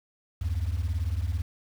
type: beating tone pair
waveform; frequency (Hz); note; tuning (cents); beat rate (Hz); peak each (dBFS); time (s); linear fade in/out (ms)
sine; 73.42 / 91.42; D2 / F#2; 0 / -20; 18; -27; 0.41-1.42; 10
effects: tanh soft clip ceiling -22 dBFS + 8-bit